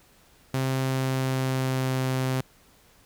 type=tone with pitch glide; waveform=sawtooth; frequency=132.1 to 130.36 Hz; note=C3 to C3; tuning=+17 to -6 cents; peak=-20 dBFS; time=0.54-2.41 s; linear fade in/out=2 ms; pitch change=-23 cents; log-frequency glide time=0.8-2.07 s; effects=pink hiss -58 dBFS RMS until 3.05 s